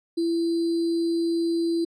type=tone with sample-and-hold; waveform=sine; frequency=334.7 Hz; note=E4; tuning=26 cents sharp; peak=-21 dBFS; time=0.17-1.85 s; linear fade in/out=10 ms; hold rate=4410 Hz; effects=low-pass 7000 Hz 12 dB/octave